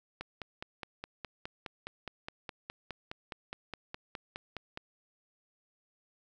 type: click train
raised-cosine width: 0.3 ms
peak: -23 dBFS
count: 23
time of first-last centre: 0.21-4.774 s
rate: 4.82 Hz
effects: none